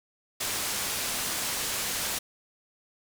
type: low-pass noise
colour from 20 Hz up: white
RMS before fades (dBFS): -31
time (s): 0.4-2.19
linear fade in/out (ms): 10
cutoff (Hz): 11000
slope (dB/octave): 12
effects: none

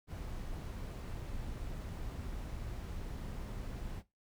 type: noise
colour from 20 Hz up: brown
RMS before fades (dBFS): -42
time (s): 0.07-4.03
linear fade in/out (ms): 50
effects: noise-tail reverb RT60 0.2 s tail -17 dB re dry

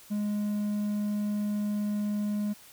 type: tone with hard clipping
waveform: triangle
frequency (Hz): 207.7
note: G#3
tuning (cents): 0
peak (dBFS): -28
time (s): 0.1-2.54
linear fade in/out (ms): 20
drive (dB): 6
effects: white hiss -53 dBFS RMS until 2.72 s

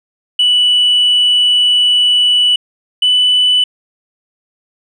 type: tone pair in turn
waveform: sine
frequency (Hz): 2960 / 2986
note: F#7 / F#7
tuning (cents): 0 / +15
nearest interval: unison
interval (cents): 15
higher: second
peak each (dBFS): -6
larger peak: neither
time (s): 0.39-2.56 / 3.02-3.64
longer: first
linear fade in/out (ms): 5
effects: tanh soft clip ceiling -5 dBFS

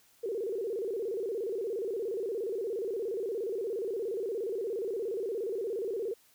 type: tone with vibrato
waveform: sine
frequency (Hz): 423.7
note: G#4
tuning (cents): +35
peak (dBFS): -31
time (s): 0.23-6.14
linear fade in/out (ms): 10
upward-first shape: square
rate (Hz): 17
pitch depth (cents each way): 160
effects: white hiss -64 dBFS RMS until 6.34 s

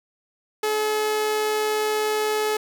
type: tone with amplitude modulation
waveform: sawtooth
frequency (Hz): 428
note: A4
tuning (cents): -48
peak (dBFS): -16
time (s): 0.63-2.57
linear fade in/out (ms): 5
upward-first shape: sine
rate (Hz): 137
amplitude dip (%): 25
effects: none

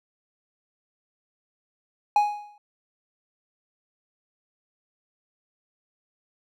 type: tone with exponential decay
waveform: triangle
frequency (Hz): 830.6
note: G#5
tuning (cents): 0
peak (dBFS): -12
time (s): 2.16-2.58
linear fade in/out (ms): 2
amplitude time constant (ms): 90
effects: none

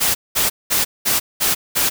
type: noise bursts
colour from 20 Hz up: white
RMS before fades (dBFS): -17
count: 6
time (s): 0-1.9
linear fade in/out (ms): 20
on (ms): 150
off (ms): 200
effects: none

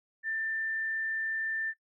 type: tone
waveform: sine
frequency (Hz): 1783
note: A6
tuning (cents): +22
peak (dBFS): -30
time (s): 0.23-1.74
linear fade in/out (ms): 50
effects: noise-tail reverb RT60 0.1 s tail -22 dB re dry

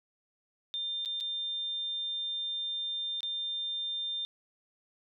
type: tone with dropouts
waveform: sine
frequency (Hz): 3600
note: A7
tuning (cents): +39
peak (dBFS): -32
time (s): 0.74-4.25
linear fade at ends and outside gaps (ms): 0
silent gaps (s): 1.05-1.058 / 1.202-1.208 / 3.206-3.231
effects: none

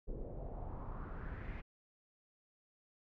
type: noise with low-pass filter sweep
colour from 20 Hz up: brown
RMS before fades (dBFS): -44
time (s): 0.07-1.62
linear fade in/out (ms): 20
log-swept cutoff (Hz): 450 to 2300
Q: 2.9
effects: none

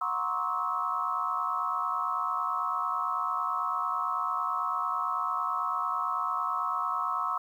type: tone cluster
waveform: sine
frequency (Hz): 726 / 956 / 1069 / 1138 / 1294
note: F#5 / A#5 / C6 / C#6 / E6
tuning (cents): -33 / +43 / +37 / +45 / -32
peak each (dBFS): -39 / -37 / -32 / -36 / -31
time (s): 0.01-7.38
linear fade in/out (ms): 5
effects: 10-bit

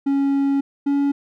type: tone pair in turn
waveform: triangle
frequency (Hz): 277.2 / 281.9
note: C#4 / C#4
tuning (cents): 0 / +29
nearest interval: unison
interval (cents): 29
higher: second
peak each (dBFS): -14 / -14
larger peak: neither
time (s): 0.06-0.61 / 0.86-1.12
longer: first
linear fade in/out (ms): 10
effects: none

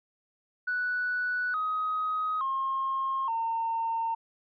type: tone with pitch steps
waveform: sine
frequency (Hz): 1480 / 1259 / 1071 / 911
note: F#6 / D#6 / C6 / A#5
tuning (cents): 0 / +20 / +40 / -40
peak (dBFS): -26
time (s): 0.67-4.15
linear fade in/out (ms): 10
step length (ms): 870
effects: tanh soft clip ceiling -22 dBFS

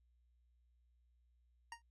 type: tone with exponential decay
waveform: 25% pulse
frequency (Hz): 932.3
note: A#5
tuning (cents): 0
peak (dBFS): -39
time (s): 1.72-1.82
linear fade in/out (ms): 2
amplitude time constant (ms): 21
effects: added 60 Hz sine -70 dBFS peak until 1.9 s + resampled to 22050 Hz

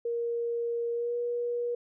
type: tone with pitch glide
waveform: sine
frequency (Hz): 469.6 to 479.5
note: A#4 to A#4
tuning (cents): +13 to +49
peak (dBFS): -28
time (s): 0.05-1.75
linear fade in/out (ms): 5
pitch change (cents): +36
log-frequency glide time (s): 0.92-1.16
effects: none

